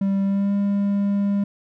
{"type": "tone with pitch glide", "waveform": "triangle", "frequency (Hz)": [196, 200.9], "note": ["G3", "G3"], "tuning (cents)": [0, 43], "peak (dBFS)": -16, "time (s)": [0.01, 1.44], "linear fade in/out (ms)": 5, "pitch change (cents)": 43, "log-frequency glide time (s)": [0.24, 0.53], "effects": []}